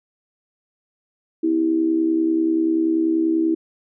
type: tone with amplitude modulation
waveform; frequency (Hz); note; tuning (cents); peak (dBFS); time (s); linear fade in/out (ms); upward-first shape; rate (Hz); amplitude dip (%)
sine; 325.3; E4; -23; -13; 1.43-3.55; 10; sine; 70.3; 65
effects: none